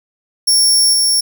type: tone with level steps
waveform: 25% pulse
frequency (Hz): 5480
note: F8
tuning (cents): -34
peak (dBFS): -4 / -6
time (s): 0.47-1.21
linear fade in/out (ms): 10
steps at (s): 0.93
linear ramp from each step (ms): 5
effects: none